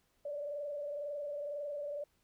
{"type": "tone with frequency modulation", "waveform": "sine", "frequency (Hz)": 581, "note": "D5", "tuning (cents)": -19, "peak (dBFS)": -37, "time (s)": [0.25, 2.04], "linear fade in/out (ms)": 5, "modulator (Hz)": 22, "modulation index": 0.78, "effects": ["pink hiss -75 dBFS RMS until 2.23 s"]}